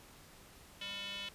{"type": "tone with band-pass filter", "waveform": "square", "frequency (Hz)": 200, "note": "G3", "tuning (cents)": 35, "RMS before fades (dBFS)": -43, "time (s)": [0.81, 1.29], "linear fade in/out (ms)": 5, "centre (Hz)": 3100, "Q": 4.8, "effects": ["pink hiss -58 dBFS RMS until 1.34 s", "resampled to 32000 Hz"]}